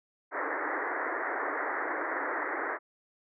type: band-pass noise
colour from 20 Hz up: white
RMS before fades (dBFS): -33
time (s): 0.31-2.79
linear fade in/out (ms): 50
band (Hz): 280 to 2000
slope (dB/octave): 96
effects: none